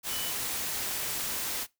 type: tone in noise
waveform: sine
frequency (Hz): 2984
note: F#7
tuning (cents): +14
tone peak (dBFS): -38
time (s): 0.08-0.33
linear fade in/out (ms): 50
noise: white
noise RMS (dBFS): -33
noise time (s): 0.03-1.67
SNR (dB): -8
effects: noise-tail reverb RT60 0.2 s tail -21 dB re dry